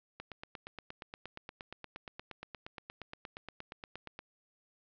click train, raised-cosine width 0.3 ms, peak -27 dBFS, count 35, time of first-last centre 0.2-4.191 s, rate 8.52 Hz, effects low-pass 5000 Hz 12 dB/octave

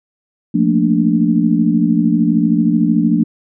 sine chord, Bb major seventh, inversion second, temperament equal, 174.61 / 220 / 233.1 / 293.7 Hz, F3 / A3 / Bb3 / D4, 0 / 0 / 0 / 0 cents, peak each -16 dBFS, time 0.54-3.24 s, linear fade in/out 10 ms, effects none

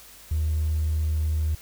sine tone with hard clipping, 77.9 Hz, D#2, 3 cents sharp, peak -22 dBFS, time 0.31-1.55 s, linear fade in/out 5 ms, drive 1 dB, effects added 50 Hz sine -57 dBFS peak until 1.61 s + white hiss -48 dBFS RMS until 1.61 s

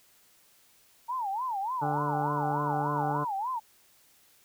sine tone with vibrato, 897 Hz, A5, 33 cents sharp, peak -29 dBFS, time 1.08-3.6 s, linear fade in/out 20 ms, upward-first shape sine, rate 3.4 Hz, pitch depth 260 cents each way
harmonic tone, 146.83 Hz, D3, in tune, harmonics 1 / 2 / 3 / 4 / 5 / 6 / 7 / 8 / 9 / 10, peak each -33 / -36 / -38 / -39 / -40 / -41 / -41 / -42 / -43 / -43 dBFS, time 1.81-3.25 s, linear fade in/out 20 ms
effects white hiss -62 dBFS RMS until 4.44 s

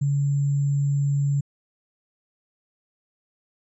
sine tone with sample-and-hold, 141.5 Hz, C#3, 36 cents sharp, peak -19 dBFS, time 0.01-1.41 s, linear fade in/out 10 ms, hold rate 7350 Hz, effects resampled to 24000 Hz

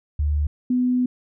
sine tone pair in turn, 74 / 249.8 Hz, D2 / B3, +14 / +20 cents, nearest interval octave + major sixth, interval 2106 cents, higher second, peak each -18 / -17 dBFS, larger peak second, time 0.19-0.47 / 0.7-1.06 s, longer second, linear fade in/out 5 ms, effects none

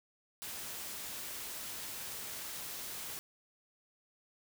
white noise, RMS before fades -43 dBFS, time 0.42-3.19 s, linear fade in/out 0 ms, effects none

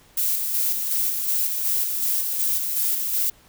violet noise with tremolo, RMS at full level -22 dBFS, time 0.17-3.3 s, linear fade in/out 5 ms, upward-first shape square, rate 2.7 Hz, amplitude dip 35%, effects pink hiss -54 dBFS RMS until 3.48 s

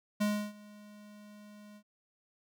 square tone with ADSR envelope, 208.4 Hz, G#3, 6 cents sharp, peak -27 dBFS, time 0.2-1.83 s, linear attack 15 ms, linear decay 310 ms, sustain -24 dB, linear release 68 ms, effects none

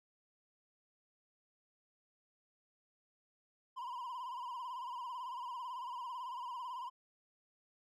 triangle tone with vibrato, 992 Hz, B5, 7 cents sharp, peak -39 dBFS, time 3.76-6.9 s, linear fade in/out 20 ms, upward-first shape sine, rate 18 Hz, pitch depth 96 cents each way, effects none

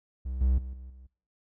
triangle tone with level steps, 64 Hz, C2, 38 cents flat, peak -29 / -19 / -33 / -39 / -45 dBFS, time 0.25-1.07 s, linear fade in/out 10 ms, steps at 0.41 / 0.58 / 0.73 / 0.9 s, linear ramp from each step 2 ms, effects noise-tail reverb RT60 0.6 s tail -24 dB re dry

